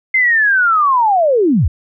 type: linear sweep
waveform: sine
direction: down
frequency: 2100 to 52.6 Hz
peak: -9 dBFS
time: 0.14-1.68 s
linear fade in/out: 5 ms
effects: none